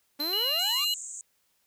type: exponential sweep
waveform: sawtooth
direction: up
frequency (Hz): 280 to 1244.5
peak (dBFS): -31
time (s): 0.19-0.85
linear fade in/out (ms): 10
type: tone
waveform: square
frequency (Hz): 4093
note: C8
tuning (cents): -39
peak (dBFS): -29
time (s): 0.2-0.94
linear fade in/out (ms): 2
type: tone with vibrato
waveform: sine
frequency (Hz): 2878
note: F#7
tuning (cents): -49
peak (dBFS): -27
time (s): 0.33-0.94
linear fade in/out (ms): 2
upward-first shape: sine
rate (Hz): 3.5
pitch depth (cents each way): 44
type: band-pass noise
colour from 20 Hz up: pink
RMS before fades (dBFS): -40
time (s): 0.59-1.21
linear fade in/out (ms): 2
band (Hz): 6700 to 8100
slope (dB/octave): 96
effects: white hiss -71 dBFS RMS until 1.66 s